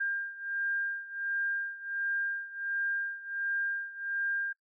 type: beating tone pair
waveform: sine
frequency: 1600 / 1601.4 Hz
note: G6 / G6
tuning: +35 / +37 cents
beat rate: 1.4 Hz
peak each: -33 / -36 dBFS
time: 0-4.53 s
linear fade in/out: 10 ms
effects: noise-tail reverb RT60 0.1 s tail -20 dB re dry

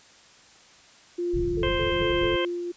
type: tone with tremolo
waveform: sine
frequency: 349.2 Hz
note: F4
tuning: in tune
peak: -23 dBFS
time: 1.18-2.72 s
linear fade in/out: 10 ms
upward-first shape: triangle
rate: 1.2 Hz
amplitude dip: 50%
type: low-pass noise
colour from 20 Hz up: pink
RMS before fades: -32 dBFS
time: 1.33-2.36 s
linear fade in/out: 5 ms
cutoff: 190 Hz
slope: 96 dB/octave
type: tone bursts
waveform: sine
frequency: 440 Hz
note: A4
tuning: in tune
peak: -30 dBFS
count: 4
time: 1.57-2.347 s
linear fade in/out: 5 ms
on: 120 ms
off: 99 ms
type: harmonic tone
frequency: 523.3 Hz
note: C5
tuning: in tune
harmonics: 1 / 2 / 3 / 4 / 5 / 6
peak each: -28 / -32 / -35 / -34 / -36 / -32 dBFS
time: 1.63-2.45 s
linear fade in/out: 2 ms
effects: white hiss -53 dBFS RMS until 2.76 s + resampled to 16000 Hz

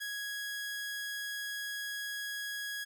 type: tone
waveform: sawtooth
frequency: 1661.2 Hz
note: G#6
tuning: in tune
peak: -33 dBFS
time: 0-2.85 s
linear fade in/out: 20 ms
effects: none

